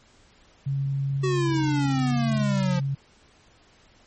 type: tone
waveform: sine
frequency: 137.8 Hz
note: C#3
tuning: 10 cents flat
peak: -23 dBFS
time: 0.66-2.95 s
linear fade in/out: 10 ms
type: exponential sweep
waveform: square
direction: down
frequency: 380 to 174.61 Hz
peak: -24 dBFS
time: 1.23-2.8 s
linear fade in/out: 10 ms
effects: pink hiss -57 dBFS RMS until 4.06 s + MP3 32 kbps